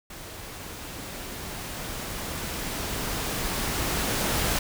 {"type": "noise with level ramp", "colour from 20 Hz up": "pink", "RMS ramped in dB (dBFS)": [-41, -25], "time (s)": [0.1, 4.59], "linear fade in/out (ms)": 5, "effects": []}